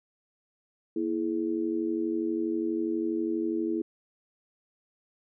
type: tone with amplitude modulation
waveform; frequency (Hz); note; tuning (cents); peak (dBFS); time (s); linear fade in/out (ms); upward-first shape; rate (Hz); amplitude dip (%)
sine; 329.6; E4; 0; -22; 0.96-3.82; 5; sine; 92.3; 95
effects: none